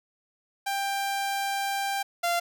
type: tone pair in turn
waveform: sawtooth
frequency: 791 / 691.1 Hz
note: G5 / F5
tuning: +15 / -18 cents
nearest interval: major second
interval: 233 cents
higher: first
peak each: -23 / -20 dBFS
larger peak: second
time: 0.66-2.03 / 2.23-2.4 s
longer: first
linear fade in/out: 10 ms
effects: none